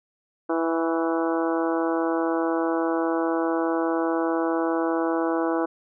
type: harmonic tone with a mistuned harmonic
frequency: 164.81 Hz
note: E3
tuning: in tune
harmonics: 2 / 3 / 4 / 5 / 6 / 7 / 8 / 9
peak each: -24 / -28 / -30 / -32 / -34 / -35 / -36 / -37 dBFS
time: 0.49-5.66 s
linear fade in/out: 10 ms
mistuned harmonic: 7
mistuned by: -36 cents
effects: none